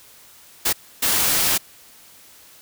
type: noise bursts at uneven times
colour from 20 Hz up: white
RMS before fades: -19 dBFS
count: 2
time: 0.65-0.73 / 1.02-1.58 s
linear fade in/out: 10 ms
effects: white hiss -48 dBFS RMS until 2.61 s